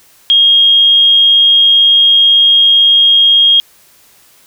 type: tone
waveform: sine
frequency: 3251 Hz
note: G#7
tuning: 38 cents flat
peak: -4 dBFS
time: 0.3-3.6 s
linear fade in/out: 0 ms
effects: white hiss -46 dBFS RMS until 4.46 s